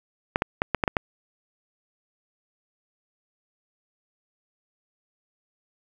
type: clicks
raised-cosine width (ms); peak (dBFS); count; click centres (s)
0.5; -6; 7; 0.359 / 0.421 / 0.619 / 0.747 / 0.838 / 0.878 / 0.968
effects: 7-bit